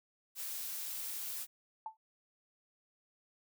blue noise, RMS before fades -41 dBFS, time 0.35-1.47 s, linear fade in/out 50 ms
sine tone with exponential decay, 880 Hz, A5, in tune, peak -35 dBFS, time 1.86-1.97 s, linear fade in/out 2 ms, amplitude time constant 22 ms
effects none

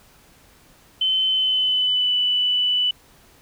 sine tone with pitch glide, 3062 to 2978 Hz, G7 to F#7, -41 to +11 cents, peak -17 dBFS, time 1.01-2.91 s, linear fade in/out 5 ms, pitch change -48 cents, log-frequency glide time 1.29-2.14 s, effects pink hiss -53 dBFS RMS until 3.41 s

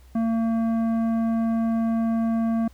sine tone with tanh clipping, 227.1 Hz, A#3, 45 cents flat, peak -22 dBFS, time 0.15-2.68 s, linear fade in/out 5 ms, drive 11 dB, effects added 63 Hz sine -47 dBFS peak until 2.73 s + pink hiss -59 dBFS RMS until 2.73 s

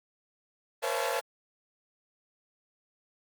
sawtooth tone cluster, 470.2 / 519 / 557 / 677 / 862 Hz, A#4 / C5 / C#5 / E5 / A5, +15 / -14 / +8 / +46 / -36 cents, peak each -31 dBFS, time 0.82-1.21 s, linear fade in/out 20 ms, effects Opus 24 kbps

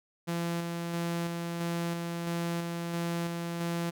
sawtooth tone with tremolo, 170 Hz, F3, 46 cents flat, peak -26 dBFS, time 0.27-3.91 s, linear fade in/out 20 ms, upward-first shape square, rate 1.5 Hz, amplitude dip 30%, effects none

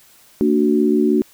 sine chord, Bb augmented, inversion none, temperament equal with one note detuned, 227.4 / 293.7 / 370 Hz, Bb3 / D4 / F#4, -43 / 0 / 0 cents, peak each -17 dBFS, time 0.41-1.22 s, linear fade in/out 0 ms, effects white hiss -50 dBFS RMS until 1.33 s

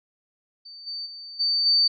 sine tone with level steps, 4580 Hz, D8, 44 cents flat, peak -40 / -30 / -37 / -20 / -16 dBFS, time 0.65-1.88 s, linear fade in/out 10 ms, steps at 0.86 / 1.05 / 1.39 / 1.65 s, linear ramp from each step 20 ms, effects none

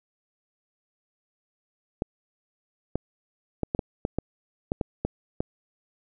clicks, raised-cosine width 2 ms, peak -12 dBFS, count 11, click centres 2.021 / 2.956 / 3.633 / 3.749 / 3.792 / 4.051 / 4.186 / 4.719 / 4.812 / 5.05 / 5.405 s, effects none

